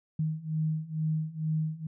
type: beating tone pair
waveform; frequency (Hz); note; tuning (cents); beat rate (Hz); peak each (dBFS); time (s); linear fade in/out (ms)
sine; 155.56 / 157.76; D#3 / D#3; 0 / +24; 2.2; -32 / -30; 0.19-1.87; 5
effects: none